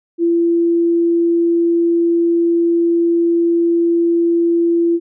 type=tone; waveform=sine; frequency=338.9 Hz; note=E4; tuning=48 cents sharp; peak=-11 dBFS; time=0.18-5 s; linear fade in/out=50 ms; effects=none